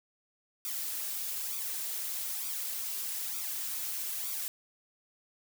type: noise with flanger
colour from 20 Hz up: blue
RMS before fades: -36 dBFS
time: 0.65-4.48 s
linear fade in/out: 0 ms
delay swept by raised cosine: 0.84 to 5.04 ms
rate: 1.1 Hz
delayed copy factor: +0.75
effects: none